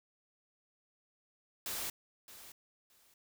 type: noise with echo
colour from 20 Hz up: white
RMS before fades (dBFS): -39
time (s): 1.66-1.9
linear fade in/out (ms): 2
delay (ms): 620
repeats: 2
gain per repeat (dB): -14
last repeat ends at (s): 3.14
effects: none